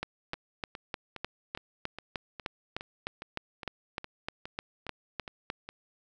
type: two click trains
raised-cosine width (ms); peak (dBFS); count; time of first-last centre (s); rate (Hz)
0.3; -17 / -24; 19 / 14; 0.03-5.501 / 0.34-5.69; 3.29 / 2.43
effects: none